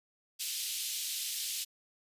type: high-pass noise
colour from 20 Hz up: pink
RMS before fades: -36 dBFS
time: 0.39-1.65 s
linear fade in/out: 20 ms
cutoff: 3100 Hz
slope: 24 dB/octave
effects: resampled to 32000 Hz